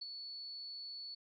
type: tone with ADSR envelope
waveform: sine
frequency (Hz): 4433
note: C#8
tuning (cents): -1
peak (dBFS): -39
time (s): 0.01-1.15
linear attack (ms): 10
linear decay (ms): 19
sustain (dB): -5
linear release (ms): 10
effects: none